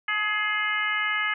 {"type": "harmonic tone with a mistuned harmonic", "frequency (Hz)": 421.3, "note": "G#4", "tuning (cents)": 25, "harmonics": [2, 3, 4, 5, 6, 7], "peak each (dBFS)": [-39, -30, -28, -27, -37, -34], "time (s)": [0.08, 1.34], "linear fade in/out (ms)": 5, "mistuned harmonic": 2, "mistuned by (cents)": 33, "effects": []}